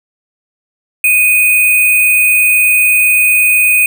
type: tone with sample-and-hold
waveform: sine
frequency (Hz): 2489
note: D#7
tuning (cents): 0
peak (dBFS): -6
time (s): 1.04-3.86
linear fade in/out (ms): 2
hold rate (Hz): 11025
effects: none